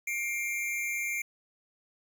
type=tone pair together; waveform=square; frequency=2131 / 2349 Hz; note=C7 / D7; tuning=+31 / 0 cents; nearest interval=major second; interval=169 cents; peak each=-35 / -33 dBFS; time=0.07-1.22 s; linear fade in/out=5 ms; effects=10-bit